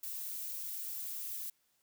violet noise, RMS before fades -41 dBFS, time 0.03-1.5 s, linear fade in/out 5 ms, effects white hiss -75 dBFS RMS until 1.82 s

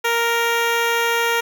10% pulse tone with notch filter, 466.2 Hz, A#4, in tune, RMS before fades -19 dBFS, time 0.04-1.41 s, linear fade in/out 10 ms, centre 8200 Hz, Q 1.7, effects 8-bit

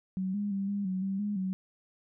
sine tone with pitch steps, 188.1 / 204.8 / 196.2 / 201.8 / 186.8 / 193.9 / 206.5 / 188.1 Hz, F#3 / G#3 / G3 / G#3 / F#3 / G3 / G#3 / F#3, +29 / -24 / +2 / -49 / +17 / -19 / -10 / +29 cents, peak -29 dBFS, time 0.17-1.53 s, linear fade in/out 0 ms, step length 170 ms, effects none

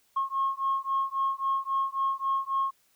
sine beating tone pair, 1081 / 1084.7 Hz, C#6 / C#6, -44 / -38 cents, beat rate 3.7 Hz, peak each -28 dBFS, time 0.16-2.71 s, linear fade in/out 10 ms, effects tanh soft clip ceiling -19 dBFS + white hiss -67 dBFS RMS until 2.95 s

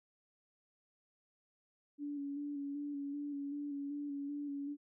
sine tone with vibrato, 285.8 Hz, D4, 47 cents flat, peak -38 dBFS, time 1.98-4.77 s, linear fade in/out 50 ms, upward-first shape square, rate 2.6 Hz, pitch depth 24 cents each way, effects none

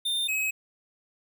square tone pair in turn, 3614 / 2552 Hz, A7 / D#7, +46 / +43 cents, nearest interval tritone, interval 603 cents, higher first, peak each -26 dBFS, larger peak neither, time 0.05-0.28 / 0.28-0.51 s, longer neither, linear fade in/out 10 ms, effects none

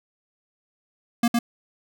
square tone with echo, 235.6 Hz, A#3, 19 cents sharp, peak -17 dBFS, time 1.23-1.28 s, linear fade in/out 5 ms, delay 110 ms, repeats 1, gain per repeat -2 dB, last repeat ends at 1.39 s, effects none

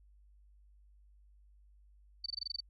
sine tone bursts, 4554 Hz, C#8, 46 cents sharp, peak -34 dBFS, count 9, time 2.24-2.605 s, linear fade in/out 5 ms, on 21 ms, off 22 ms, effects added 50 Hz sine -59 dBFS peak until 2.69 s + MP3 96 kbps

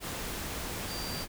sine tone in noise, 4699 Hz, D8, in tune, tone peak -40 dBFS, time 0.87-1.26 s, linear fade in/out 50 ms, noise pink, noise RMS -37 dBFS, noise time 0-1.28 s, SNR -6 dB, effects none

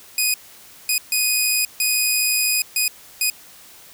10% pulse tone bursts at uneven times, 2489 Hz, D#7, in tune, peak -8 dBFS, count 6, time 0.18-0.34 / 0.89-0.98 / 1.12-1.65 / 1.8-2.62 / 2.76-2.88 / 3.21-3.3 s, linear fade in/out 2 ms, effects white hiss -45 dBFS RMS until 3.93 s

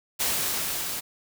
white noise with level ramp, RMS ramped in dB -25 to -32 dBFS, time 0.19-1.01 s, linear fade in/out 20 ms, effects none

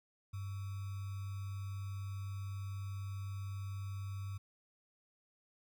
sine tone with sample-and-hold, 98 Hz, G2, in tune, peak -39 dBFS, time 0.33-4.38 s, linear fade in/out 10 ms, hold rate 1225 Hz, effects none

